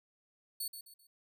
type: tone with echo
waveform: 5% pulse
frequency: 4435 Hz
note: C#8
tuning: in tune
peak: -29 dBFS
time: 0.6-0.68 s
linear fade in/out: 5 ms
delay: 130 ms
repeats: 3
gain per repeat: -9 dB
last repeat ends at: 1.07 s
effects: none